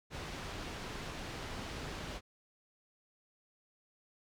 pink low-pass noise, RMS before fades -43 dBFS, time 0.1-2.21 s, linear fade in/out 50 ms, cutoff 5000 Hz, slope 12 dB/octave, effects none

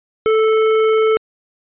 triangle tone with hard clipping, 438.9 Hz, A4, 4 cents flat, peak -13 dBFS, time 0.26-1.17 s, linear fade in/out 0 ms, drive 16 dB, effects resampled to 8000 Hz

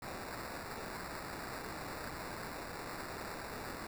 white noise with sample-and-hold, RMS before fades -44 dBFS, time 0.02-3.87 s, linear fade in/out 5 ms, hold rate 3150 Hz, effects none

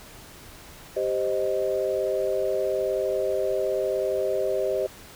sine chord, C minor, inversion second, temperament equal, 392 / 523.3 / 622.3 Hz, G4 / C5 / Eb5, 0 / 0 / 0 cents, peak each -27 dBFS, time 0.96-4.87 s, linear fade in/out 10 ms, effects pink hiss -46 dBFS RMS until 5.15 s

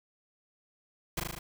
pink noise with echo, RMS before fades -32 dBFS, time 1.17-1.2 s, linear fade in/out 5 ms, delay 38 ms, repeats 5, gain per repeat -2 dB, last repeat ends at 1.39 s, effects none

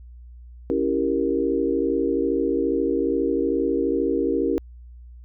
sine chord, C# diminished seventh, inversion none, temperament equal, 277.2 / 329.6 / 392 / 466.2 Hz, C#4 / E4 / G4 / Bb4, 0 / 0 / 0 / 0 cents, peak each -25 dBFS, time 0.7-4.58 s, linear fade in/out 0 ms, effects added 60 Hz sine -40 dBFS peak until 5.24 s

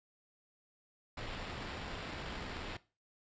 pink noise with sample-and-hold, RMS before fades -43 dBFS, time 1.17-2.77 s, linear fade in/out 5 ms, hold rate 6300 Hz, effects noise-tail reverb RT60 0.3 s tail -18 dB re dry + resampled to 16000 Hz

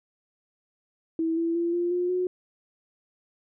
sine tone with pitch steps, 326 / 333.2 / 340.6 / 348.2 / 355.9 / 363.8 Hz, E4 / E4 / F4 / F4 / F4 / F#4, -19 / +19 / -43 / -5 / +33 / -29 cents, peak -23 dBFS, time 1.19-2.27 s, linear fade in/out 2 ms, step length 180 ms, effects none

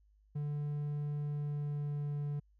triangle tone with pitch glide, 146.83 to 145.48 Hz, D3 to D3, 0 to -16 cents, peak -32 dBFS, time 0.35-2.4 s, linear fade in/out 10 ms, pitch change -16 cents, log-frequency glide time 1.2-2.25 s, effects added 51 Hz sine -64 dBFS peak until 2.59 s

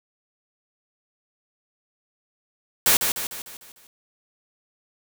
white noise with echo, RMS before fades -17 dBFS, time 2.86-2.97 s, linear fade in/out 2 ms, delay 150 ms, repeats 6, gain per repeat -6 dB, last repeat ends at 3.87 s, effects none

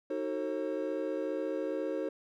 triangle chord, D# diminished seventh, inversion none, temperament just, 311.1 / 373.4 / 448 / 537.6 Hz, D#4 / F#4 / A4 / C5, 0 / +16 / +31 / +47 cents, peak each -35 / -37 / -36 / -34 dBFS, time 0.1-2.09 s, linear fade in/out 5 ms, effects none

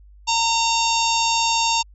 harmonic tone with a mistuned harmonic, 917 Hz, A#5, 29 cents flat, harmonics 1 / 3 / 4 / 5 / 6 / 7 / 8, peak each -20 / -25 / -26 / -27 / -28 / -28 / -29 dBFS, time 0.27-1.83 s, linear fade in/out 20 ms, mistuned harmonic 7, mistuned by +24 cents, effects added 50 Hz sine -44 dBFS peak until 1.94 s

